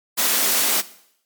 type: high-pass noise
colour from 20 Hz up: white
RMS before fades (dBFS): -19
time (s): 0.17-0.82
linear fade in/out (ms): 20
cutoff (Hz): 190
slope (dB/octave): 48
effects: noise-tail reverb RT60 0.7 s tail -17 dB re dry + MP3 96 kbps